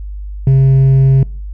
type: tone with hard clipping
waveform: triangle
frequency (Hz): 134.2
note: C3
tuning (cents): +44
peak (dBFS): -4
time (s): 0.47-1.23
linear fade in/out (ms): 2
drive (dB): 1
effects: noise-tail reverb RT60 0.4 s tail -23 dB re dry + added 50 Hz sine -22 dBFS peak until 1.53 s